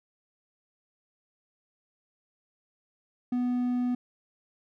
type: tone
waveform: triangle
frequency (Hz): 246.9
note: B3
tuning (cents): 0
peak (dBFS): -23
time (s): 3.32-3.95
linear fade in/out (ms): 5
effects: none